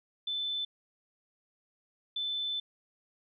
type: tone bursts at uneven times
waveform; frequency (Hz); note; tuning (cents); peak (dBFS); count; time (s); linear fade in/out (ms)
sine; 3520; A7; 0; -31; 2; 0.27-0.65 / 2.16-2.6; 5
effects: none